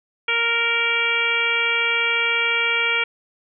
harmonic tone, 465.8 Hz, A#4, 1 cent flat, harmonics 1 / 2 / 3 / 4 / 5 / 6 / 7, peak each -30 / -32 / -25 / -29 / -20 / -27 / -28 dBFS, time 0.28-3.04 s, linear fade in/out 5 ms, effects none

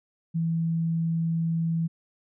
sine tone, 164.81 Hz, E3, in tune, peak -23 dBFS, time 0.34-1.88 s, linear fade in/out 20 ms, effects none

